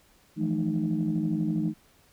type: tone cluster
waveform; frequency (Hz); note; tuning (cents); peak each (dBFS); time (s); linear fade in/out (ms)
sine; 162.5 / 174.8 / 214.9 / 309; E3 / F3 / A3 / D#4; -24 / +2 / -41 / -12; -29 / -31 / -29 / -29; 0.36-1.74; 50
effects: tanh soft clip ceiling -17 dBFS + pink hiss -61 dBFS RMS until 2.12 s